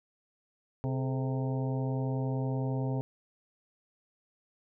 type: harmonic tone with a mistuned harmonic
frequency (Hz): 130.81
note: C3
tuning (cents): 0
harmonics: 1 / 2 / 3 / 4 / 5 / 6 / 7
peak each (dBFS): -30 / -36 / -40 / -42 / -44 / -46 / -47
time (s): 0.84-3.01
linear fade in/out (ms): 0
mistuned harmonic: 3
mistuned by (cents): +130
effects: none